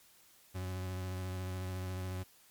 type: tone with vibrato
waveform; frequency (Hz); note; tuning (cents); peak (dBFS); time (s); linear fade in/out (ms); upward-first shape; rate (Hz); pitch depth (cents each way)
40% pulse; 92.5; F#2; 0; -36; 0.54-2.24; 20; sine; 14; 22
effects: white hiss -63 dBFS RMS until 2.5 s + MP3 96 kbps